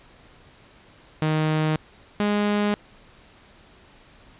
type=tone pair in turn; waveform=sawtooth; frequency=155.56 / 206.8 Hz; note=D#3 / G#3; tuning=0 / -7 cents; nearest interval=perfect fourth; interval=493 cents; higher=second; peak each=-16 dBFS; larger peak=neither; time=1.22-1.76 / 2.2-2.74 s; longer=neither; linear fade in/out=0 ms; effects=pink hiss -52 dBFS RMS until 4.39 s + resampled to 8000 Hz